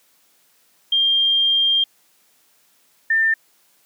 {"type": "tone pair in turn", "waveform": "sine", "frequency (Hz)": [3198, 1794.8], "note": ["G7", "A6"], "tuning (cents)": [34, 34], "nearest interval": "minor seventh", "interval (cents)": 1000, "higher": "first", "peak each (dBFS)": -14, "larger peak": "neither", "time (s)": [[0.92, 1.84], [3.1, 3.34]], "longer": "first", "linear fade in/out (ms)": 5, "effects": ["white hiss -59 dBFS RMS until 3.85 s", "high-pass 150 Hz 12 dB/octave"]}